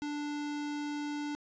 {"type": "tone", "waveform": "square", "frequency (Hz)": 293.7, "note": "D4", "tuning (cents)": 0, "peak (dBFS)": -35, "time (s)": [0.02, 1.35], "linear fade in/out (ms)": 0, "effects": ["resampled to 16000 Hz", "12-bit"]}